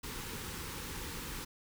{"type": "band-stop noise", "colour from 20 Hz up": "pink", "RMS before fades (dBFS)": -42, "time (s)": [0.03, 1.45], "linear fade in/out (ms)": 10, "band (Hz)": [540, 810], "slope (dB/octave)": 96, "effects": []}